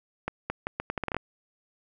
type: accelerating click train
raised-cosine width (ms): 0.5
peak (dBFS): -14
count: 11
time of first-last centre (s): 0.28-1.166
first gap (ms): 220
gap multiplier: 0.77
effects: none